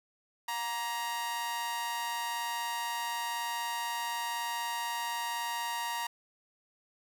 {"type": "tone with amplitude modulation", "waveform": "sawtooth", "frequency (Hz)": 941, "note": "A#5", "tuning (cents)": 16, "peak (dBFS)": -26, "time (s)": [0.48, 6.07], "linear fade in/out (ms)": 5, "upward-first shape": "sine", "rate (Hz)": 224, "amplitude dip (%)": 65, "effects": []}